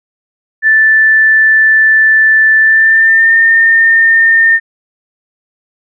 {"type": "tone with pitch glide", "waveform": "sine", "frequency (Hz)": [1760, 1816.8], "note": ["A6", "A#6"], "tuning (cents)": [0, -45], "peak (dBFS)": -4, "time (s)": [0.62, 4.6], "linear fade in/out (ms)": 50, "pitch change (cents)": 55, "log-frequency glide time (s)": [2.59, 3.36], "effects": []}